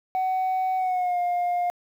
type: tone with pitch glide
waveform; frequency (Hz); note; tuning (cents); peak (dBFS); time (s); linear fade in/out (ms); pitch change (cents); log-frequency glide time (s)
sine; 750 to 707.9; F#5 to F5; +23 to +23; -19; 0.15-1.7; 0; -100; 0.78-1.19
effects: tanh soft clip ceiling -21 dBFS + 9-bit